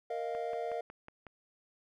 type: chord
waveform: triangle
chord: Bb suspended fourth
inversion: none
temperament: equal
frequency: 466.2 / 622.3 / 698.5 Hz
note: Bb4 / Eb5 / F5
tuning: 0 / 0 / 0 cents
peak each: -36 / -38 / -36 dBFS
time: 0.1-0.81 s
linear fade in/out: 5 ms
type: click train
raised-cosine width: 0.5 ms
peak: -33 dBFS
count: 6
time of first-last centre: 0.35-1.267 s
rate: 5.45 Hz
effects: none